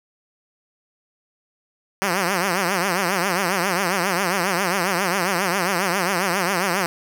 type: tone with vibrato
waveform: 5% pulse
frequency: 185 Hz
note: F#3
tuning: in tune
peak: -8 dBFS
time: 2.02-6.86 s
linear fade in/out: 0 ms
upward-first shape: triangle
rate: 7.4 Hz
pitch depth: 190 cents each way
effects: none